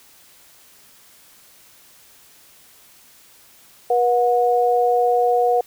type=tone pair together; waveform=sine; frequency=483.1 / 727 Hz; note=B4 / F#5; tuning=-38 / -31 cents; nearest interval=perfect fifth; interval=707 cents; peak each=-17 dBFS; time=3.9-5.61 s; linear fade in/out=5 ms; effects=white hiss -50 dBFS RMS until 5.66 s